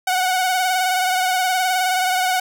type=tone with vibrato; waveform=sawtooth; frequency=740 Hz; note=F#5; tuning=in tune; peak=-13 dBFS; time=0.07-2.4 s; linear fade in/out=5 ms; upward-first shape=sine; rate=19 Hz; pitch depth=37 cents each way; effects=none